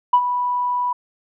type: tone with ADSR envelope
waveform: sine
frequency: 984 Hz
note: B5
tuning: 7 cents flat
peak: -7 dBFS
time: 0.13-0.93 s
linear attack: 7 ms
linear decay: 65 ms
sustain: -11 dB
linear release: 6 ms
effects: tanh soft clip ceiling -5 dBFS